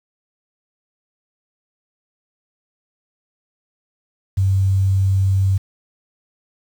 sine tone with quantisation, 96.3 Hz, G2, 30 cents flat, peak -13 dBFS, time 4.37-5.58 s, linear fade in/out 10 ms, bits 7, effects none

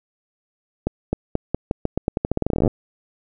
accelerating click train, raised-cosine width 2 ms, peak -6 dBFS, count 25, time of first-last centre 0.87-2.677 s, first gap 260 ms, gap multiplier 0.86, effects none

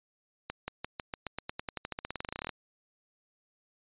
accelerating click train, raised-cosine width 0.3 ms, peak -19 dBFS, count 27, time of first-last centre 0.5-2.493 s, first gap 180 ms, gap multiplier 0.92, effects resampled to 8000 Hz

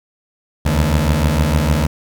20% pulse beating tone pair, 72.5 / 79.1 Hz, D2 / D#2, -22 / +29 cents, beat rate 6.6 Hz, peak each -11 dBFS, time 0.65-1.87 s, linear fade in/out 10 ms, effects 7-bit

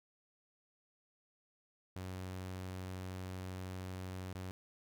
sawtooth tone with dropouts, 92.8 Hz, F#2, 6 cents sharp, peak -38 dBFS, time 1.96-4.51 s, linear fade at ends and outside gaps 0 ms, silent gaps 4.329-4.351 s, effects none

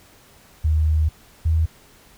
sine tone pair in turn, 77.78 / 80.34 Hz, D#2 / E2, 0 / -44 cents, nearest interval minor second, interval 56 cents, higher second, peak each -15 dBFS, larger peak neither, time 0.64-1.09 / 1.45-1.66 s, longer first, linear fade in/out 10 ms, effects pink hiss -51 dBFS RMS until 2.17 s

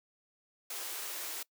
white high-pass noise, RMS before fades -40 dBFS, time 0.7-1.43 s, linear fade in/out 5 ms, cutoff 300 Hz, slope 96 dB/octave, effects noise-tail reverb RT60 0.1 s tail -23 dB re dry

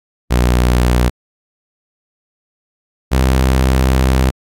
sawtooth tone pair in turn, 61 / 64.98 Hz, B1 / C2, -21 / -11 cents, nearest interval minor second, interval 110 cents, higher second, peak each -6 dBFS, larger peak neither, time 0.3-1.1 / 3.11-4.31 s, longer second, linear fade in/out 20 ms, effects AAC 64 kbps

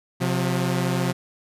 sawtooth tone pair together, 130.81 / 178.68 Hz, C3 / F3, 0 / +40 cents, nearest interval perfect fourth, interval 540 cents, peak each -20 dBFS, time 0.2-1.13 s, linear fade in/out 20 ms, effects resampled to 32000 Hz

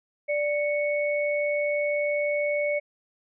sine tone pair together, 587.3 / 2217 Hz, D5 / C#7, 0 / 0 cents, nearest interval octave + major seventh, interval 2300 cents, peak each -24 / -29 dBFS, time 0.28-2.8 s, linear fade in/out 20 ms, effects none

